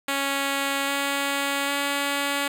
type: tone with pitch steps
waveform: 5% pulse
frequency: 277.2 / 279.8 / 282.4 Hz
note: C#4 / C#4 / C#4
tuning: 0 / +16 / +32 cents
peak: -12 dBFS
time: 0.08-2.48 s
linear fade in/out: 5 ms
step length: 800 ms
effects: none